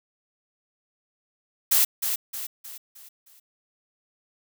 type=noise with echo; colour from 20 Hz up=blue; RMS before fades=-19 dBFS; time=1.71-1.85 s; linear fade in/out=10 ms; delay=310 ms; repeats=5; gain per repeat=-7 dB; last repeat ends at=3.4 s; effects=none